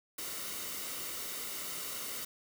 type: noise with comb filter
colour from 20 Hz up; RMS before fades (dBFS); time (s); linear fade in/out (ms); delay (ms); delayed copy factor
white; -40; 0.18-2.25; 5; 1.2; -0.5
effects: none